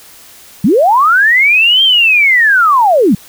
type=linear two-way sweep; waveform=sine; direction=up then down; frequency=161.9 to 3200 to 161.9 Hz; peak=-5 dBFS; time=0.64-3.15 s; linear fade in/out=5 ms; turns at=1.83 s; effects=white hiss -38 dBFS RMS until 3.28 s